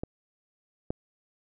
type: clicks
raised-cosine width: 2 ms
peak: -19 / -16 dBFS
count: 2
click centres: 0.035 / 0.905 s
effects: none